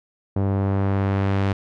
sawtooth tone with low-pass filter sweep, 98 Hz, G2, in tune, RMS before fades -21 dBFS, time 0.36-1.53 s, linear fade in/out 5 ms, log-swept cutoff 710 to 3300 Hz, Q 0.71, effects none

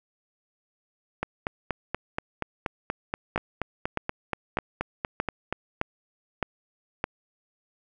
two click trains, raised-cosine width 0.5 ms, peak -10 / -12 dBFS, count 7 / 19, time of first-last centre 3.36-7.041 / 1.23-5.526 s, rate 1.63 / 4.19 Hz, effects none

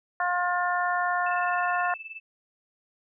harmonic tone, 355.6 Hz, F4, 31 cents sharp, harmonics 2 / 3 / 4 / 5, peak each -27 / -29 / -30 / -31 dBFS, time 0.2-1.94 s, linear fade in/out 2 ms
sine tone with tremolo, 2637 Hz, E7, in tune, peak -34 dBFS, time 1.26-2.2 s, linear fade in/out 5 ms, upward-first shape triangle, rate 19 Hz, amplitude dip 90%
effects none

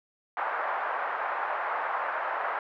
pink band-pass noise, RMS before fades -31 dBFS, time 0.37-2.59 s, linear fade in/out 2 ms, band 690 to 1600 Hz, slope 24 dB/octave, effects none

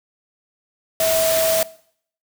sine tone in noise, 648 Hz, E5, 30 cents flat, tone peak -17 dBFS, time 1-1.63 s, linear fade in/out 2 ms, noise white, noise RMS -22 dBFS, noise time 1-1.63 s, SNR +2 dB, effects noise-tail reverb RT60 0.6 s tail -20 dB re dry

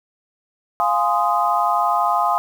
sine chord, F minor seventh, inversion none, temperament equal with one note detuned, 698.5 / 830.6 / 1038.7 / 1244.5 Hz, F5 / Ab5 / C6 / Eb6, 0 / 0 / -13 / 0 cents, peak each -21 dBFS, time 0.8-2.38 s, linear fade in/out 0 ms, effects 7-bit

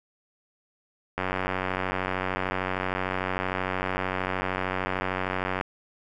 click train, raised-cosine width 0.5 ms, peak -12 dBFS, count 414, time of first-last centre 1.18-5.611 s, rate 93.2 Hz, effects none

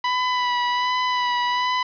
sawtooth tone with vibrato, 990 Hz, B5, 4 cents sharp, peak -16 dBFS, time 0.04-1.83 s, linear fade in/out 5 ms, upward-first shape sine, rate 1.3 Hz, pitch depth 24 cents each way, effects resampled to 11025 Hz + 7-bit

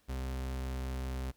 40% pulse tone, 64.9 Hz, C2, 13 cents flat, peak -34 dBFS, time 0.08-1.32 s, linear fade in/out 20 ms, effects pink hiss -70 dBFS RMS until 1.36 s

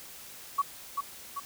sine tone with echo, 1125 Hz, C#6, 25 cents sharp, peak -22 dBFS, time 0.58-0.62 s, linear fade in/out 10 ms, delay 390 ms, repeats 2, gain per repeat -5 dB, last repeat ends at 1.4 s, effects white hiss -47 dBFS RMS until 1.45 s

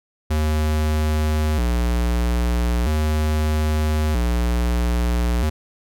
square tone with vibrato, 67.8 Hz, C#2, 38 cents flat, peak -18 dBFS, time 0.3-5.5 s, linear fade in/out 10 ms, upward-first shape square, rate 0.39 Hz, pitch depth 220 cents each way, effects none

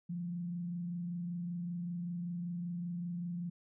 sine tone with frequency modulation, 174 Hz, F3, 6 cents flat, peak -36 dBFS, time 0.09-3.5 s, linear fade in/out 10 ms, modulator 25.2 Hz, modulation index 0.26, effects none

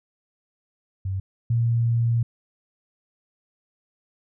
sine tone pair in turn, 95.5 / 116.92 Hz, G2 / A#2, -45 / +6 cents, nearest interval major third, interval 351 cents, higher second, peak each -24 / -18 dBFS, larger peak second, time 1.05-1.2 / 1.5-2.23 s, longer second, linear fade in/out 5 ms, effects none

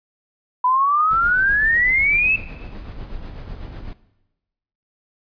sine exponential sweep, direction up, 987.8 to 2653 Hz, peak -14 dBFS, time 0.64-2.36 s, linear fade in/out 5 ms
brown noise with tremolo, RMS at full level -31 dBFS, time 1.11-3.93 s, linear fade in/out 0 ms, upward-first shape sine, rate 8 Hz, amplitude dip 45%
effects noise-tail reverb RT60 1.0 s tail -17 dB re dry + resampled to 11025 Hz

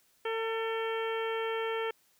harmonic tone with a mistuned harmonic, 450 Hz, A4, 39 cents sharp, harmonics 1 / 2 / 3 / 4 / 5 / 6 / 7, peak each -32 / -39 / -40 / -42 / -42 / -46 / -45 dBFS, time 0.25-1.91 s, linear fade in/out 5 ms, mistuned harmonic 4, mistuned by -21 cents, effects white hiss -68 dBFS RMS until 2.19 s

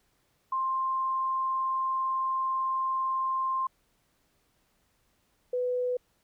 sine tone pair in turn, 1053 / 496.9 Hz, C6 / B4, +11 / +11 cents, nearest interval octave + minor second, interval 1300 cents, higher first, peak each -26 dBFS, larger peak neither, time 0.52-3.67 / 5.53-5.97 s, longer first, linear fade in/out 5 ms, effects pink hiss -71 dBFS RMS until 6.23 s

